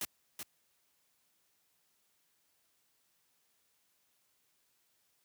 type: noise with echo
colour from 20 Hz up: white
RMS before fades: -37 dBFS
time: 0.01-0.05 s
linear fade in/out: 2 ms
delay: 380 ms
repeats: 1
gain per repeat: -6 dB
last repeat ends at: 0.43 s
effects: white hiss -75 dBFS RMS until 5.24 s + high-pass 60 Hz 12 dB/octave